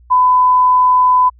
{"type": "tone", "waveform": "sine", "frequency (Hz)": 1004, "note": "B5", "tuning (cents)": 28, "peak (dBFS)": -7, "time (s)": [0.1, 1.3], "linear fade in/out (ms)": 20, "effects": ["added 60 Hz sine -42 dBFS peak until 1.39 s"]}